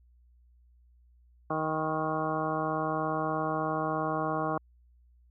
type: harmonic tone with a mistuned harmonic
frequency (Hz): 156.8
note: D#3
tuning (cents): +14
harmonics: 1 / 2 / 3 / 4 / 5 / 6 / 7 / 8 / 9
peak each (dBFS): -37 / -35 / -37 / -35 / -35 / -43 / -34 / -41 / -42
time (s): 1.5-4.58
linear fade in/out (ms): 5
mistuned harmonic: 6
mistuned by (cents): +100
effects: added 60 Hz sine -58 dBFS peak until 5.3 s